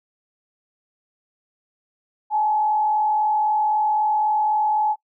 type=tone with frequency modulation; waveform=sine; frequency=852 Hz; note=G#5; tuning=44 cents sharp; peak=-17 dBFS; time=2.3-4.96 s; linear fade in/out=50 ms; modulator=43.8 Hz; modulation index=0.48; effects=noise-tail reverb RT60 0.1 s tail -23 dB re dry